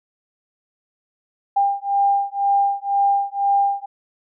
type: beating tone pair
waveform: sine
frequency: 798 / 800 Hz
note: G5 / G5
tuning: +31 / +35 cents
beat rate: 2 Hz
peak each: -19 / -19 dBFS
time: 1.56-3.86 s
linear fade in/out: 10 ms
effects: none